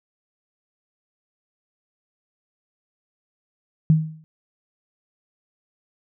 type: tone with exponential decay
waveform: sine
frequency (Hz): 157.5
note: D#3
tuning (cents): +21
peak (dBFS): -9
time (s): 3.9-4.24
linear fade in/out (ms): 0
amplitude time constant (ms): 73
effects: none